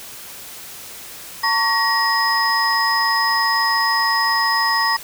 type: tone cluster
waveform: sine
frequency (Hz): 908 / 1117 / 1894 / 5060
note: A#5 / C#6 / A#6 / D#8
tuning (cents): -46 / +13 / +27 / +28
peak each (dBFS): -21 / -21 / -20 / -21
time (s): 1.43-4.97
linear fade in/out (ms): 10
effects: white hiss -36 dBFS RMS until 5.03 s

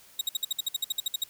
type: tone bursts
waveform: sawtooth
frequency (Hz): 3792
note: A#7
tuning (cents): +29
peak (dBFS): -22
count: 14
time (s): 0.19-1.239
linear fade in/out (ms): 5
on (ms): 22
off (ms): 57
effects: white hiss -55 dBFS RMS until 1.29 s

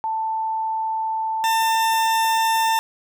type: tone pair in turn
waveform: sine / 40% pulse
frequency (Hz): 885 / 896.8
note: A5 / A5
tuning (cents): +10 / +33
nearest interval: unison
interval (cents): 23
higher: second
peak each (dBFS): -21 / -16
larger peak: second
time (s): 0.04-1.44 / 1.44-2.79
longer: first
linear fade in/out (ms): 0
effects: none

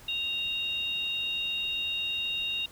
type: tone pair together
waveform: sine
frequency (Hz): 2787 / 3735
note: F7 / A#7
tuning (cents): -4 / +3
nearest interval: perfect fourth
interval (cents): 507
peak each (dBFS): -31 / -32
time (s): 0.08-2.66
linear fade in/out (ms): 5
effects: pink hiss -52 dBFS RMS until 2.71 s

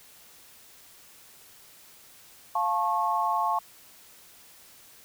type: chord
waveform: sine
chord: F augmented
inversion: none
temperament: just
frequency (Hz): 698.5 / 873.1 / 1091.3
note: F5 / A5 / C#6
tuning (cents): 0 / -14 / -27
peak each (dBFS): -30 / -27 / -27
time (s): 2.55-3.59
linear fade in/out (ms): 5
effects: white hiss -53 dBFS RMS until 5.04 s

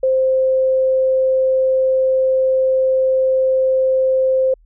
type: tone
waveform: sine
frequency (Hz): 523.3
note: C5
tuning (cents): 0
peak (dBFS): -12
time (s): 0.03-4.54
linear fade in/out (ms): 5
effects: added 40 Hz sine -47 dBFS peak until 4.65 s

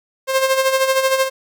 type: tone with tremolo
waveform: sawtooth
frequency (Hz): 530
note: C5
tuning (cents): +22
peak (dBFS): -8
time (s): 0.27-1.3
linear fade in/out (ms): 50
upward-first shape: sine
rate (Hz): 13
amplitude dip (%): 60
effects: none

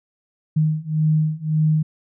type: beating tone pair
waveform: sine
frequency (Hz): 154.4 / 156.2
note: D#3 / D#3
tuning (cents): -13 / +7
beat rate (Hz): 1.8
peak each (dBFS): -20 / -19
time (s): 0.56-1.83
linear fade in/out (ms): 10
effects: none

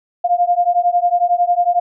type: beating tone pair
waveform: sine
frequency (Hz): 698.5 / 709.5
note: F5 / F5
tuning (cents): 0 / +27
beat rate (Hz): 11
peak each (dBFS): -15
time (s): 0.24-1.8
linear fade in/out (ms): 10
effects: none

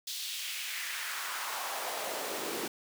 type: noise with high-pass filter sweep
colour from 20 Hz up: pink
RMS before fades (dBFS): -37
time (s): 0.07-2.68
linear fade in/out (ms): 5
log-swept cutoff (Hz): 4100 to 300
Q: 2
effects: none

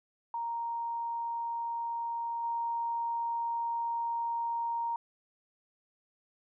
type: tone with level steps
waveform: sine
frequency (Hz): 932.3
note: A#5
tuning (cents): 0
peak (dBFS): -32 / -30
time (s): 0.34-4.96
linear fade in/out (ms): 2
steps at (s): 2.43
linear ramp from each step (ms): 10
effects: none

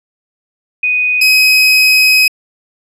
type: tone pair in turn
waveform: sine / 30% pulse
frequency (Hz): 2489 / 2530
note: D#7 / D#7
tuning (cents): 0 / +28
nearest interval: unison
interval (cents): 28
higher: second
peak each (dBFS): -10 / -3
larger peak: second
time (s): 0.83-1.21 / 1.21-2.28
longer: second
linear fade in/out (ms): 5
effects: low-pass 12000 Hz 12 dB/octave

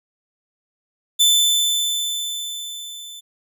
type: tone with level ramp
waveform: sawtooth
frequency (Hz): 3525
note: A7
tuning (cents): +2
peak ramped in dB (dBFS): -8 to -32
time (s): 1.19-3.21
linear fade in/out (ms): 20
effects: none

